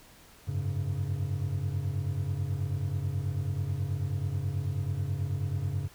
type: chord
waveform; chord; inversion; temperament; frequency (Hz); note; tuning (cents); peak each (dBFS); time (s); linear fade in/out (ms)
triangle; F# suspended second; none; equal with one note detuned; 92.5 / 101.75 / 138.59; F#2 / G#2 / C#3; 0 / -35 / 0; -31; 0.47-5.88; 20
effects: pink hiss -55 dBFS RMS until 5.94 s